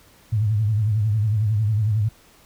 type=tone with vibrato; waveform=sine; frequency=106.9 Hz; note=A2; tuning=49 cents flat; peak=-17 dBFS; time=0.32-2.09 s; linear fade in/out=10 ms; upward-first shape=triangle; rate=11 Hz; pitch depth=120 cents each way; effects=pink hiss -53 dBFS RMS until 2.45 s